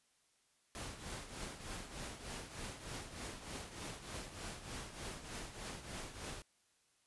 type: noise with tremolo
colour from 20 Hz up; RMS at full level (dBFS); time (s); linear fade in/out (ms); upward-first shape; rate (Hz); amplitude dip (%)
pink; -44; 0.75-6.42; 0; triangle; 3.3; 70
effects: white hiss -75 dBFS RMS until 7.06 s + resampled to 24000 Hz